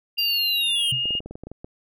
sine tone with pitch glide, 2800 to 2844 Hz, F7 to F7, +4 to +31 cents, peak -22 dBFS, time 0.17-1.2 s, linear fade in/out 20 ms, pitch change +27 cents, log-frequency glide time 0.7-0.84 s
square linear sweep, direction down, 4800 to 3069 Hz, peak -24 dBFS, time 0.18-0.92 s, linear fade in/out 5 ms
sine tone with exponential decay, 130 Hz, C3, 11 cents flat, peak -23 dBFS, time 0.92-1.09 s, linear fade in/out 5 ms, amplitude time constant 36 ms
clicks, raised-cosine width 2 ms, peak -23 dBFS, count 11, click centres 1.056 / 1.107 / 1.152 / 1.204 / 1.26 / 1.31 / 1.355 / 1.436 / 1.47 / 1.516 / 1.645 s
effects none

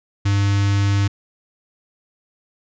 square tone with notch filter, 100 Hz, G2, 35 cents sharp, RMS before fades -17 dBFS, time 0.25-1.08 s, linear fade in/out 10 ms, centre 580 Hz, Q 0.7, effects resampled to 16000 Hz

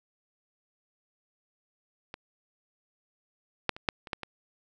clicks, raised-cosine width 0.3 ms, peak -23 / -8 / -26 / -8 / -27 / -14 / -21 dBFS, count 7, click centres 2.141 / 3.693 / 3.765 / 3.888 / 4.072 / 4.132 / 4.233 s, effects none

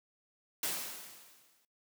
white noise with exponential decay, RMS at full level -33 dBFS, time 0.63-1.65 s, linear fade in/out 2 ms, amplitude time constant 220 ms, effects noise-tail reverb RT60 0.2 s tail -22 dB re dry + high-pass 150 Hz 12 dB/octave

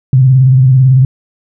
sine tone with vibrato, 130.4 Hz, C3, 5 cents flat, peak -3 dBFS, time 0.13-1.05 s, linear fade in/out 2 ms, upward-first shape square, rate 18 Hz, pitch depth 56 cents each way, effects none

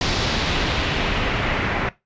pink noise with low-pass filter sweep, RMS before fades -22 dBFS, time 0.01-1.89 s, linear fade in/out 2 ms, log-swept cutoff 4800 to 2000 Hz, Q 1.6, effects noise-tail reverb RT60 0.2 s tail -18 dB re dry + resampled to 16000 Hz

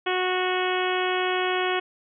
harmonic tone, 367.3 Hz, F#4, 13 cents flat, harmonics 1 / 2 / 3 / 4 / 5 / 6 / 7 / 8 / 9, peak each -26 / -29 / -31 / -32 / -33 / -34 / -34 / -35 / -36 dBFS, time 0.06-1.8 s, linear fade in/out 10 ms, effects none

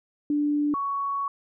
sine tone pair in turn, 293.7 / 1116.6 Hz, D4 / C#6, 0 / +12 cents, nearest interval octave + major seventh, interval 2312 cents, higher second, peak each -21 / -25 dBFS, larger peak first, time 0.3-0.74 / 0.74-1.28 s, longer second, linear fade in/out 2 ms, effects none

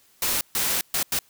white noise bursts at uneven times, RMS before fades -24 dBFS, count 4, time 0.22-0.41 / 0.55-0.81 / 0.94-1.03 / 1.12-1.19 s, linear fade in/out 2 ms, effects white hiss -59 dBFS RMS until 1.29 s

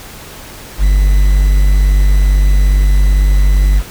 triangle tone with quantisation, 48.87 Hz, G1, 5 cents flat, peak -4 dBFS, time 0.78-3.83 s, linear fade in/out 50 ms, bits 5, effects pink hiss -32 dBFS RMS until 3.9 s

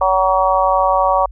harmonic tone, 188.5 Hz, F#3, 32 cents sharp, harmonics 3 / 4 / 5 / 6, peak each -17 / -17 / -17 / -17 dBFS, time 0.01-1.26 s, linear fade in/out 5 ms, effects added 50 Hz sine -32 dBFS peak until 1.31 s

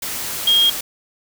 sine tone in noise, 3246 Hz, G#7, 40 cents flat, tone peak -11 dBFS, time 0.47-0.7 s, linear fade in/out 5 ms, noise white, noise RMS -26 dBFS, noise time 0.02-0.81 s, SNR +12 dB, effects none

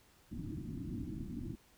white low-pass noise, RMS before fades -42 dBFS, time 0.31-1.56 s, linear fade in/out 20 ms, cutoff 330 Hz, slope 96 dB/octave, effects pink hiss -66 dBFS RMS until 1.77 s

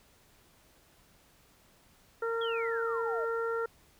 harmonic tone, 459.1 Hz, A#4, 26 cents flat, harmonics 1 / 2 / 3 / 4, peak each -31 / -43 / -35 / -48 dBFS, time 2.22-3.66 s, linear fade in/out 5 ms
sine exponential sweep, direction down, 3408 to 587.3 Hz, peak -38 dBFS, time 2.41-3.25 s, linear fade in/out 5 ms
effects pink hiss -63 dBFS RMS until 3.99 s

